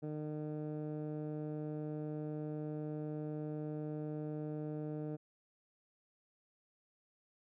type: tone with low-pass filter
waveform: 15% pulse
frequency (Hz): 152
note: D#3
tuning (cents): -40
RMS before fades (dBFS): -41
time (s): 0.02-5.17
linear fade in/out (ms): 20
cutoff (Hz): 540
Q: 0.77
effects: none